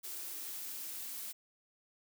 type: noise with high-pass filter sweep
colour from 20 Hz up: blue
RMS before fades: -43 dBFS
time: 0.03-1.33 s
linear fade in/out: 20 ms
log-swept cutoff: 370 to 230 Hz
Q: 5.3
effects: none